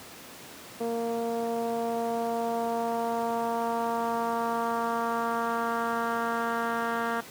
10% pulse tone with low-pass filter sweep, 231.7 Hz, A#3, 10 cents flat, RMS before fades -29 dBFS, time 0.8-7.21 s, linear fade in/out 10 ms, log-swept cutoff 530 to 1800 Hz, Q 1.8, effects pink hiss -45 dBFS RMS until 7.3 s + high-pass 150 Hz 12 dB/octave

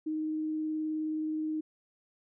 sine tone with vibrato, 311.1 Hz, D#4, in tune, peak -30 dBFS, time 0.06-1.61 s, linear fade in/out 10 ms, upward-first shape sine, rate 19 Hz, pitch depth 9 cents each way, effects none

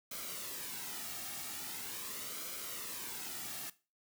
white noise with flanger, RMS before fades -43 dBFS, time 0.11-3.7 s, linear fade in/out 5 ms, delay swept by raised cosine 1.1 to 2.02 ms, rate 0.42 Hz, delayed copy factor -0.55, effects noise-tail reverb RT60 0.3 s tail -17 dB re dry

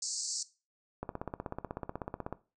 white band-pass noise, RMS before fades -37 dBFS, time 0.02-0.43 s, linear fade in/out 5 ms, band 4400 to 8200 Hz, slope 96 dB/octave
click train, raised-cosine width 1 ms, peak -22 dBFS, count 22, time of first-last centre 1.03-2.326 s, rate 16.2 Hz
effects noise-tail reverb RT60 0.3 s tail -17 dB re dry

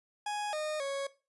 40% pulse tone with pitch steps, 832 / 613 / 553 Hz, G#5 / D#5 / C#5, +3 / -26 / -4 cents, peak -32 dBFS, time 0.26-1.07 s, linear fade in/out 5 ms, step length 270 ms, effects noise-tail reverb RT60 0.3 s tail -17 dB re dry + resampled to 24000 Hz

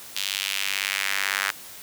sawtooth tone with high-pass filter sweep, 98 Hz, G2, in tune, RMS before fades -27 dBFS, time 0.16-1.51 s, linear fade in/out 0 ms, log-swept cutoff 3300 to 1600 Hz, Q 2, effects white hiss -42 dBFS RMS until 1.82 s + high-pass 60 Hz 12 dB/octave

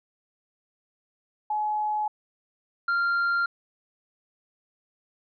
sine / triangle tone pair in turn, 848 / 1389.9 Hz, G#5 / F6, +36 / -9 cents, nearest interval major sixth, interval 855 cents, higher second, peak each -24 / -20 dBFS, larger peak second, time 1.5-2.08 / 2.88-3.46 s, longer neither, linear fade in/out 5 ms, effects resampled to 11025 Hz

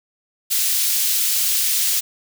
white high-pass noise, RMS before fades -19 dBFS, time 0.5-2.01 s, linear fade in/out 20 ms, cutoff 3100 Hz, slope 12 dB/octave, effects none

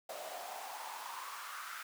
pink noise with high-pass filter sweep, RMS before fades -45 dBFS, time 0.09-1.83 s, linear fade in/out 5 ms, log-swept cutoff 610 to 1400 Hz, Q 5.3, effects none

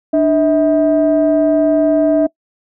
sine tone pair together, 297.3 / 644 Hz, D4 / E5, +21 / -41 cents, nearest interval octave + minor second, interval 1338 cents, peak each -11 dBFS, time 0.13-2.27 s, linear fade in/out 10 ms, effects noise-tail reverb RT60 0.1 s tail -22 dB re dry + tanh soft clip ceiling -4 dBFS

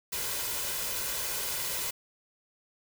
white noise with comb filter, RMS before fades -33 dBFS, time 0.12-1.91 s, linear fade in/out 10 ms, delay 2 ms, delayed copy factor +0.5, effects none

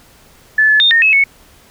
sine tone with pitch steps, 1737 / 1724 / 3650 / 1837 / 2583 / 2209 Hz, A6 / A6 / A#7 / A#6 / E7 / C#7, -23 / -36 / -37 / -26 / -36 / -7 cents, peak -7 dBFS, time 0.58-1.24 s, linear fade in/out 5 ms, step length 110 ms, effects pink hiss -46 dBFS RMS until 1.7 s

